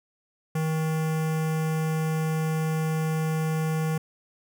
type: tone with notch filter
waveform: square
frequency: 158.3 Hz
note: D#3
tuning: 30 cents sharp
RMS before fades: -26 dBFS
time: 0.55-3.98 s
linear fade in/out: 5 ms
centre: 4000 Hz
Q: 1.4
effects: none